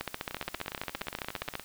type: two click trains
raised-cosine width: 0.3 ms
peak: -16 / -21 dBFS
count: 24 / 23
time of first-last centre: 0.01-1.554 / 0.31-1.597 s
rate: 14.9 / 17.1 Hz
effects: white hiss -51 dBFS RMS until 1.64 s